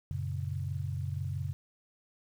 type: chord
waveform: sine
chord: F# major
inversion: none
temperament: equal with one note detuned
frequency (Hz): 92.5 / 117.01 / 138.59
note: F#2 / A#2 / C#3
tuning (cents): 0 / +7 / 0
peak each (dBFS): -35 / -40 / -36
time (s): 0.11-1.53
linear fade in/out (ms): 0
effects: 10-bit